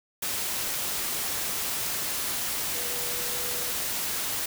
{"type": "tone in noise", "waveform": "sine", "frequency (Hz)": 486.3, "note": "B4", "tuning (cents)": -27, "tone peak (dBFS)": -41, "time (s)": [2.75, 3.72], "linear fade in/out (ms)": 5, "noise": "white", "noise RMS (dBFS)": -30, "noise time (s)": [0.22, 4.46], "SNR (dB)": -14, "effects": []}